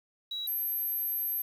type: tone pair in turn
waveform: sine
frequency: 3886 / 12445 Hz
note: B7 / G9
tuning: -29 / -14 cents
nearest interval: octave + minor sixth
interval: 2015 cents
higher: second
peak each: -32 / -27 dBFS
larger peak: second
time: 0.31-0.47 / 0.47-1.42 s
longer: second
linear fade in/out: 5 ms
effects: tanh soft clip ceiling -28 dBFS + 9-bit